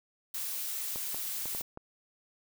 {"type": "noise", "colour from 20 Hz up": "blue", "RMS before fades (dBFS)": -36, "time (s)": [0.34, 1.62], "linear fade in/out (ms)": 5}
{"type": "clicks", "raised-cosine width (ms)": 1, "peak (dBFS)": -28, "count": 6, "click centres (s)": [0.959, 1.145, 1.457, 1.549, 1.61, 1.774]}
{"effects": []}